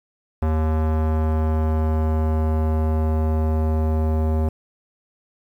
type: tone with low-pass filter sweep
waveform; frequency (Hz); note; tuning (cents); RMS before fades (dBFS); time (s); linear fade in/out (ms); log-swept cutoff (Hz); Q
square; 78.6; D#2; +18; -20; 0.42-4.49; 5; 1100 to 720; 1.1
effects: 8-bit